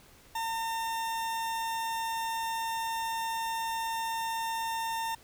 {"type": "tone", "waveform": "40% pulse", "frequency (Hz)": 908, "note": "A#5", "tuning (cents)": -46, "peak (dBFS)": -30, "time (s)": [0.35, 5.15], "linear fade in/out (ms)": 5, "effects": ["pink hiss -57 dBFS RMS until 5.23 s"]}